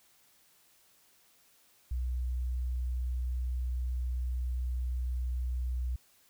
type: tone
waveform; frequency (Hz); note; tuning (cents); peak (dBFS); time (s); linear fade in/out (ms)
sine; 62.2; B1; +13; -29; 1.91-5.96; 5
effects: tanh soft clip ceiling -26 dBFS + white hiss -65 dBFS RMS until 6.29 s